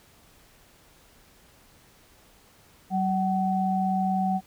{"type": "tone pair together", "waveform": "sine", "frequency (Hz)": [189.76, 754], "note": ["F#3", "F#5"], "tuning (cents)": [44, 32], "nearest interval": "2 octaves", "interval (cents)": 2388, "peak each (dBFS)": -25, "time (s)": [2.9, 4.41], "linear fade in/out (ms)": 50, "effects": ["pink hiss -57 dBFS RMS until 4.46 s"]}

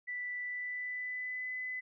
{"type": "tone with pitch glide", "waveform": "sine", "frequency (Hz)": [1975.5, 2011], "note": ["B6", "B6"], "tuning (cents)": [0, 31], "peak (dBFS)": -36, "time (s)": [0.07, 1.81], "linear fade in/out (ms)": 20, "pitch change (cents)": 31, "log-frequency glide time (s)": [0.41, 1.51], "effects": []}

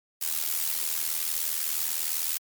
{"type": "noise with amplitude modulation", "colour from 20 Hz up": "blue", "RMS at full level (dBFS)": -25, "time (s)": [0.21, 2.38], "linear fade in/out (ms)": 10, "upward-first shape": "sine", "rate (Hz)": 79.8, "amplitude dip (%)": 80, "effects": ["MP3 96 kbps"]}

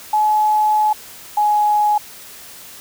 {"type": "tone pair in turn", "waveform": "sine", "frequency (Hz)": [852, 838.3], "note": ["G#5", "G#5"], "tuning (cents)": [44, 16], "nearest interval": "unison", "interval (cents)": 28, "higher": "first", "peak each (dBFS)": -12, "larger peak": "neither", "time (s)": [[0.13, 0.93], [1.37, 1.98]], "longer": "first", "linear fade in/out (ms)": 5, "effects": ["white hiss -38 dBFS RMS until 2.8 s"]}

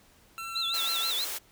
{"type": "tone", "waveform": "25% pulse", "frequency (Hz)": 1348, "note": "E6", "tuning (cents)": 38, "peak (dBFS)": -32, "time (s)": [0.38, 1.11], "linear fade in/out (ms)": 0}
{"type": "tone with vibrato", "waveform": "sine", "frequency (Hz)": 3758, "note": "A#7", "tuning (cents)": 13, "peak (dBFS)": -28, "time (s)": [0.55, 1.25], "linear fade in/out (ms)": 10, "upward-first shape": "sine", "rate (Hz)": 6.2, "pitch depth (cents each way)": 170}
{"type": "high-pass noise", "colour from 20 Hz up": "white", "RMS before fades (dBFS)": -35, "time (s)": [0.73, 1.39], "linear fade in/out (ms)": 20, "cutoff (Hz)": 340, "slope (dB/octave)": 24}
{"effects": ["pink hiss -60 dBFS RMS until 1.51 s"]}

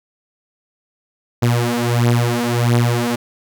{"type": "beating tone pair", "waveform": "sawtooth", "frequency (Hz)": [118.8, 120.3], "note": ["A#2", "B2"], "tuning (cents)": [33, -45], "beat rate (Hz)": 1.5, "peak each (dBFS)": -13, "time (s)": [1.42, 3.16], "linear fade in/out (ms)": 10, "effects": []}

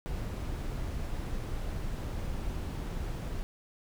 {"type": "noise", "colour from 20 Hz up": "brown", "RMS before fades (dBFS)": -35, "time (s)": [0.06, 3.43], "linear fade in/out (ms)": 0, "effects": []}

